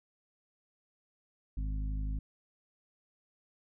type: harmonic tone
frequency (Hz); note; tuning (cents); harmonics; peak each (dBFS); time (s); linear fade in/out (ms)
51.91; G#1; 0; 1 / 2 / 3 / 4 / 5; -32 / -46 / -45 / -53 / -48; 1.57-2.19; 5
effects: none